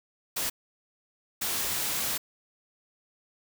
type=noise bursts at uneven times; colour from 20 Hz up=white; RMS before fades=-30 dBFS; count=2; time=0.36-0.5 / 1.41-2.18 s; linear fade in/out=10 ms; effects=none